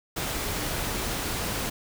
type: noise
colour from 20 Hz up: pink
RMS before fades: -30 dBFS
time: 0.16-1.7 s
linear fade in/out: 10 ms
effects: none